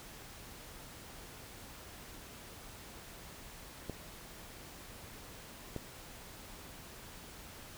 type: clicks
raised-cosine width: 2 ms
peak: -25 dBFS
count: 2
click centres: 3.897 / 5.763 s
effects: pink hiss -51 dBFS RMS until 7.77 s